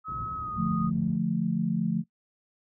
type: tone with pitch glide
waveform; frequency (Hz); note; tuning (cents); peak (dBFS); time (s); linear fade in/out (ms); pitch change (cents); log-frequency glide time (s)
sine; 1281 to 1240.9; E6 to D#6; -50 to -5; -32; 0.04-0.91; 50; -55; 0.36-0.51
type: low-pass noise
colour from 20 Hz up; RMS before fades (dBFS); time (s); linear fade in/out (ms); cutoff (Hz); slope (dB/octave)
pink; -37; 0.08-1.17; 2; 150; 12
type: chord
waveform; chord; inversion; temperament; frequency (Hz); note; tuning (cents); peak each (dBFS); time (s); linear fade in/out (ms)
sine; D minor; none; equal; 146.83 / 174.61 / 220; D3 / F3 / A3; 0 / 0 / 0; -32 / -27 / -28; 0.56-2.04; 50
effects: noise-tail reverb RT60 0.1 s tail -22 dB re dry + high-pass 80 Hz 12 dB/octave